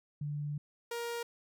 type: tone pair in turn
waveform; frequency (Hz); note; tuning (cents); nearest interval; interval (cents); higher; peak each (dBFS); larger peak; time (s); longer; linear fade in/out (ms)
sine / sawtooth; 146.83 / 470.6; D3 / A#4; 0 / +16; octave + minor sixth; 2016; second; -34 / -32; second; 0.21-0.58 / 0.91-1.23; first; 5
effects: none